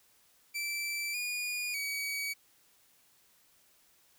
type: tone with pitch steps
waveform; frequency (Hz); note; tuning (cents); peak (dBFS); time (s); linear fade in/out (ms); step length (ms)
sawtooth; 2331 / 2443 / 2267; D7 / D#7 / C#7; -14 / -32 / +38; -30; 0.54-2.34; 20; 600
effects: white hiss -66 dBFS RMS until 4.18 s